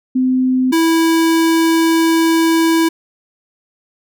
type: tone pair in turn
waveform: sine / square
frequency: 256.9 / 327.8 Hz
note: C4 / E4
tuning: -32 / -10 cents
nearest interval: major third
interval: 422 cents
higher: second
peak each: -11 dBFS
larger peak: neither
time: 0.15-0.72 / 0.72-2.89 s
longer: second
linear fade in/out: 10 ms
effects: none